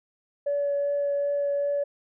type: tone with vibrato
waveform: sine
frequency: 570 Hz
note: C#5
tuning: 48 cents sharp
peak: -22 dBFS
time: 0.46-1.84 s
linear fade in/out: 10 ms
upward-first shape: triangle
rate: 2.6 Hz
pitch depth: 10 cents each way
effects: tanh soft clip ceiling -19 dBFS